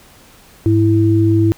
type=tone pair together; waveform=sine; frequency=103.83 / 329.6 Hz; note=G#2 / E4; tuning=0 / 0 cents; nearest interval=octave + minor sixth; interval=2000 cents; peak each=-12 dBFS; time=0.66-1.52 s; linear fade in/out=0 ms; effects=pink hiss -45 dBFS RMS until 1.57 s